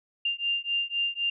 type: beating tone pair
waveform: sine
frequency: 2792 / 2795.9 Hz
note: F7 / F7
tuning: -1 / +1 cents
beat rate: 3.9 Hz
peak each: -29 dBFS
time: 0.25-1.3 s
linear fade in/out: 5 ms
effects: none